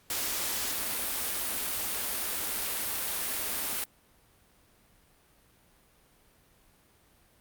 white band-stop noise, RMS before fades -32 dBFS, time 0.1-3.84 s, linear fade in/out 2 ms, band 110 to 180 Hz, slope 96 dB/octave, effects pink hiss -63 dBFS RMS until 7.4 s + Opus 48 kbps

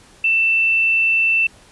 sine tone, 2670 Hz, E7, 22 cents sharp, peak -13 dBFS, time 0.24-1.47 s, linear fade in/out 5 ms, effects pink hiss -48 dBFS RMS until 1.71 s + resampled to 24000 Hz

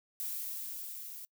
violet noise with level ramp, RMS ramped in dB -37 to -46 dBFS, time 0.2-1.25 s, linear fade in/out 0 ms, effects noise-tail reverb RT60 0.1 s tail -26 dB re dry

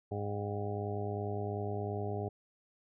harmonic tone with a mistuned harmonic, 102.8 Hz, G#2, 17 cents flat, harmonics 1 / 2 / 3 / 4 / 5 / 6 / 7 / 8, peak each -37 / -44 / -46 / -39 / -51 / -45 / -44 / -47 dBFS, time 0.11-2.29 s, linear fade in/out 10 ms, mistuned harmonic 8, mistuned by -71 cents, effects none

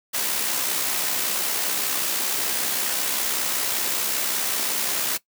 white noise with amplitude modulation, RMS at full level -23 dBFS, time 0.13-5.18 s, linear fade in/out 20 ms, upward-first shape sine, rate 65.2 Hz, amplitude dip 35%, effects noise-tail reverb RT60 0.1 s tail -19 dB re dry + high-pass 200 Hz 12 dB/octave

